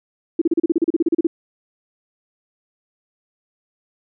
sine tone bursts, 331.5 Hz, E4, 10 cents sharp, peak -12 dBFS, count 15, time 0.39-1.27 s, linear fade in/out 5 ms, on 26 ms, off 35 ms, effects none

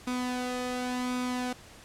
sawtooth tone with flanger, 249.7 Hz, B3, 19 cents sharp, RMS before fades -32 dBFS, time 0.07-1.53 s, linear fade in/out 5 ms, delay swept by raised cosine 0.83 to 1.63 ms, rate 0.91 Hz, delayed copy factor +0.5, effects pink hiss -51 dBFS RMS until 1.84 s + low-pass 10000 Hz 12 dB/octave

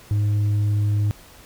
sine tone with tanh clipping, 103.83 Hz, G#2, in tune, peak -18 dBFS, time 0.11-1.11 s, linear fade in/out 0 ms, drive 3 dB, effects pink hiss -47 dBFS RMS until 1.45 s

